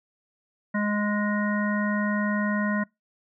harmonic tone, 207.7 Hz, G#3, in tune, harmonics 1 / 3 / 5 / 7 / 9, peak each -24 / -33 / -34 / -34 / -32 dBFS, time 0.74-2.84 s, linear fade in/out 10 ms, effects noise-tail reverb RT60 0.2 s tail -25 dB re dry

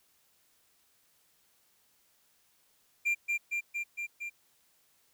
triangle tone with echo, 2383 Hz, D7, 25 cents sharp, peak -24 dBFS, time 3.05-3.15 s, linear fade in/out 20 ms, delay 230 ms, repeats 5, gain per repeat -2 dB, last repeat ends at 4.3 s, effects white hiss -69 dBFS RMS until 5.13 s

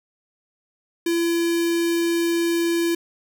square tone with notch filter, 337.9 Hz, E4, 43 cents sharp, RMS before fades -21 dBFS, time 1.06-2.95 s, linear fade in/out 5 ms, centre 900 Hz, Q 1.2, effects 9-bit

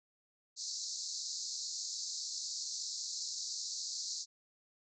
pink band-pass noise, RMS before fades -41 dBFS, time 0.56-4.26 s, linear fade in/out 50 ms, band 4100 to 7300 Hz, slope 96 dB/octave, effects none

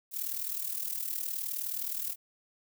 violet noise with amplitude modulation, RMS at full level -32 dBFS, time 0.11-2.16 s, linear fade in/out 50 ms, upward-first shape sine, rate 39.3 Hz, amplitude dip 70%, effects none

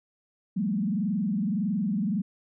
sine tone with frequency modulation, 202.4 Hz, G#3, 44 cents flat, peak -24 dBFS, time 0.56-2.22 s, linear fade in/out 10 ms, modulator 21.7 Hz, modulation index 1.3, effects none

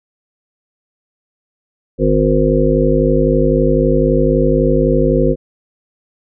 harmonic tone, 51.91 Hz, G#1, in tune, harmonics 1 / 3 / 5 / 7 / 9 / 10, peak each -17 / -17 / -17 / -17 / -17 / -17 dBFS, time 1.98-5.36 s, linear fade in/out 50 ms, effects none

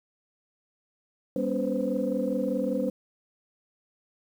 sine tone cluster, 199 / 243.5 / 281.6 / 500 / 525 Hz, G3 / B3 / C#4 / B4 / C5, +26 / -24 / +27 / +21 / +6 cents, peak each -31 dBFS, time 1.36-2.9 s, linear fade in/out 2 ms, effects tanh soft clip ceiling -15 dBFS + 9-bit

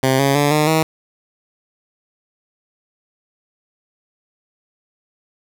10% pulse tone with pitch steps, 132 / 138.24 / 144.78 / 151.63 / 158.8 Hz, C3 / C#3 / D3 / D#3 / D#3, +16 / -4 / -24 / -44 / +36 cents, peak -5 dBFS, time 0.03-0.83 s, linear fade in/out 2 ms, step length 160 ms, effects none

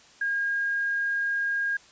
sine tone, 1624 Hz, G#6, 39 cents flat, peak -24 dBFS, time 0.21-1.77 s, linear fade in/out 5 ms, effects white hiss -54 dBFS RMS until 1.91 s + resampled to 16000 Hz

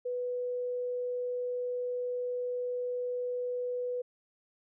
sine tone, 493.9 Hz, B4, in tune, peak -31 dBFS, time 0.05-4.02 s, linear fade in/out 10 ms, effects none

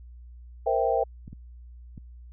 sine chord, C dominant seventh, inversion third, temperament equal, 466.2 / 523.3 / 659.3 / 784 Hz, Bb4 / C5 / E5 / G5, 0 / 0 / 0 / 0 cents, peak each -27 dBFS, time 0.66-1.04 s, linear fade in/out 10 ms
clicks, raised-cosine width 5 ms, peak -28 dBFS, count 3, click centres 1.279 / 1.33 / 1.978 s
effects added 60 Hz sine -43 dBFS peak until 2.32 s

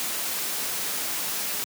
white noise, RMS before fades -29 dBFS, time 0-1.64 s, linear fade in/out 0 ms, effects high-pass 150 Hz 12 dB/octave

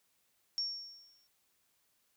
sine tone with exponential decay, 5500 Hz, F8, 27 cents flat, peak -30 dBFS, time 0.58-1.27 s, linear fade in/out 0 ms, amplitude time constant 150 ms, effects white hiss -75 dBFS RMS until 2.16 s

